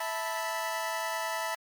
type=chord; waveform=25% pulse; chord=E suspended fourth; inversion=none; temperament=equal with one note detuned; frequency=655.1 / 880 / 987.8 Hz; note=E5 / A5 / B5; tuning=-11 / 0 / 0 cents; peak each=-32 dBFS; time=0-1.55 s; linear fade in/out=5 ms; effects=Opus 32 kbps